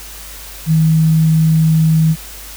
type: tone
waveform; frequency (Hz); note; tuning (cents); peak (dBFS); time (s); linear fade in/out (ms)
sine; 159.3; D#3; +41; -8; 0.66-2.16; 50
effects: added 50 Hz sine -35 dBFS peak until 2.56 s + white hiss -33 dBFS RMS until 2.56 s